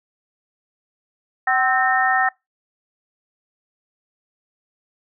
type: harmonic tone with a mistuned harmonic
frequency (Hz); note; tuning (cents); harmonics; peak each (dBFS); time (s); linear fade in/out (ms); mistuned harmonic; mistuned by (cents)
261.6; C4; 0; 3 / 4 / 5 / 6 / 7; -19 / -31 / -22 / -30 / -19; 1.47-2.29; 5; 3; -49
effects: noise-tail reverb RT60 0.2 s tail -24 dB re dry